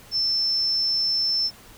sine tone, 5320 Hz, E8, 15 cents sharp, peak -20 dBFS, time 0.11-1.51 s, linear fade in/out 50 ms, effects pink hiss -48 dBFS RMS until 1.77 s

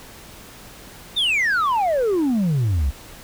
sine exponential sweep, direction down, 3729 to 61.74 Hz, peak -14 dBFS, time 1.16-2.91 s, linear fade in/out 20 ms, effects tanh soft clip ceiling -16 dBFS + pink hiss -42 dBFS RMS until 3.23 s

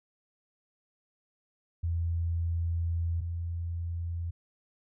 sine tone pair in turn, 84.2 / 84.98 Hz, E2 / F2, +37 / -47 cents, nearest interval unison, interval 16 cents, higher second, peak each -27 / -31 dBFS, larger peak first, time 1.83-3.21 / 3.21-4.31 s, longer first, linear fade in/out 10 ms, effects none

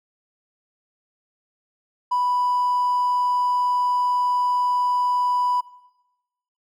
triangle tone with hard clipping, 987.8 Hz, B5, in tune, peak -19 dBFS, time 2.11-5.61 s, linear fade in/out 10 ms, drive 4 dB, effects noise-tail reverb RT60 1.0 s tail -19 dB re dry

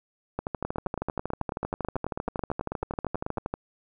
two click trains, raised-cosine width 1 ms, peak -16 / -15 dBFS, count 26 / 41, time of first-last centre 0.65-3.373 / 0.39-3.54 s, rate 9.18 / 12.7 Hz, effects none

